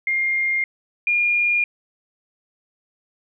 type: tone pair in turn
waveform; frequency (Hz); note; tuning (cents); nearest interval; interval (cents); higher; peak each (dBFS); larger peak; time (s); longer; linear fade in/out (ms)
sine; 2119 / 2419; C7 / D#7; +21 / -49; major second; 230; second; -18 / -16; second; 0.07-0.64 / 1.07-1.64; neither; 2
effects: none